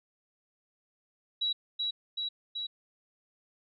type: tone with echo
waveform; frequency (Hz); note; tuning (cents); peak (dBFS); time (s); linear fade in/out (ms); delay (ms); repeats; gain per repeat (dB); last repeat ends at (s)
sine; 3895; B7; -25; -27; 1.41-1.53; 10; 380; 3; -2; 2.67
effects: none